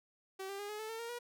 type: tone with pitch steps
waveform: sawtooth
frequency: 383.4 / 396 / 409 / 422.5 / 436.4 / 450.7 / 465.5 / 480.8 Hz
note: G4 / G4 / G#4 / G#4 / A4 / A4 / A#4 / B4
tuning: -38 / +18 / -26 / +30 / -14 / +42 / -2 / -46 cents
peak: -37 dBFS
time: 0.39-1.19 s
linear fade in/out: 10 ms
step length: 100 ms
effects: none